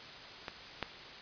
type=clicks; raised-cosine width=0.3 ms; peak=-22 / -17 dBFS; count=2; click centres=0.482 / 0.827 s; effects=white hiss -48 dBFS RMS until 1.21 s + resampled to 11025 Hz